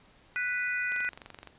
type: harmonic tone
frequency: 493.9 Hz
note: B4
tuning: in tune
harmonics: 3 / 4 / 5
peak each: -31 / -33 / -35 dBFS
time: 0.36-1.09 s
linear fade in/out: 0 ms
type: click train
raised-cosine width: 0.3 ms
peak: -28 dBFS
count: 14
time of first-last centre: 0.92-1.473 s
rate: 23.5 Hz
effects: pink hiss -60 dBFS RMS until 1.58 s + resampled to 8000 Hz